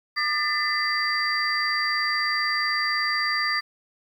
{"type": "tone cluster", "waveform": "sine", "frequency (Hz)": [1201, 1781, 2017, 4700], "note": ["D6", "A6", "B6", "D8"], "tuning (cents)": [38, 21, 36, 1], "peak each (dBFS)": -27, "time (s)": [0.16, 3.61], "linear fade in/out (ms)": 20, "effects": ["tanh soft clip ceiling -12 dBFS", "9-bit"]}